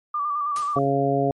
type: tone with vibrato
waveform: sine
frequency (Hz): 1174.7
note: D6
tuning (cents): 0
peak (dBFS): -22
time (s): 0.14-0.79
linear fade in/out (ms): 5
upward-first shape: square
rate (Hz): 9.3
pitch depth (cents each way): 37
type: noise with exponential decay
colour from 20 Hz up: white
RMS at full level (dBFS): -34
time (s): 0.56-0.93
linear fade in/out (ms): 1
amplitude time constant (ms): 79
type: harmonic tone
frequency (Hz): 138.59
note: C#3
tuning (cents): 0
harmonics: 1 / 2 / 3 / 4 / 5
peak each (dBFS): -26 / -25 / -24 / -27 / -23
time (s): 0.76-1.31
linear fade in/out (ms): 2
effects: MP3 48 kbps